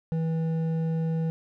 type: tone with hard clipping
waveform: sine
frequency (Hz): 162.4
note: E3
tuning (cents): -26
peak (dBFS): -26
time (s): 0.12-1.3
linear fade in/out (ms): 0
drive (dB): 7
effects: none